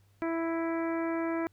harmonic tone, 330.3 Hz, E4, 4 cents sharp, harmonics 1 / 2 / 3 / 4 / 5 / 6 / 7, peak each -30 / -36 / -40 / -42 / -44 / -46 / -47 dBFS, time 0.22-1.47 s, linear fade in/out 0 ms, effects added 99 Hz sine -62 dBFS peak until 1.52 s + pink hiss -71 dBFS RMS until 1.52 s

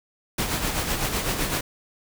pink noise with tremolo, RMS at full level -24 dBFS, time 0.38-1.61 s, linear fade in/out 5 ms, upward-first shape sine, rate 7.9 Hz, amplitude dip 50%, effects none

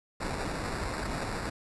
pink noise with sample-and-hold, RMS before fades -34 dBFS, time 0.2-1.5 s, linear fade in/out 10 ms, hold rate 3150 Hz, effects resampled to 24000 Hz

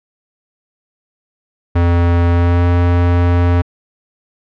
square tone with pitch glide, 86.2 to 87.5 Hz, F2 to F2, -22 to +4 cents, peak -10 dBFS, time 1.75-3.62 s, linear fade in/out 10 ms, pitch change +26 cents, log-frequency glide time 2.31-2.66 s, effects low-pass 2000 Hz 12 dB/octave

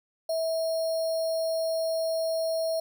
sine tone with sample-and-hold, 650 Hz, E5, 24 cents flat, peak -25 dBFS, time 0.29-2.8 s, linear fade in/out 5 ms, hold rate 4900 Hz, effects none

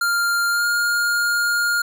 square tone with pitch glide, 1397 to 1415.7 Hz, F6 to F6, 0 to +23 cents, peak -18 dBFS, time 0.01-1.82 s, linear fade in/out 5 ms, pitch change +23 cents, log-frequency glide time 0.5-0.65 s, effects none

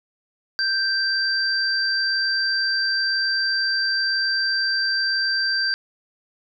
sine tone pair together, 1568 / 4699 Hz, G6 / D8, 0 / 0 cents, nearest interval octave + perfect fifth, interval 1900 cents, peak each -22 dBFS, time 0.59-5.74 s, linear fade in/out 0 ms, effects none

